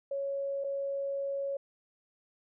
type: tone with dropouts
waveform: sine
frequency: 554.4 Hz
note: C#5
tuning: in tune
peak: -31 dBFS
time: 0.11-1.57 s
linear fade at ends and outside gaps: 5 ms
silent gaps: 0.64-0.644 s
effects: none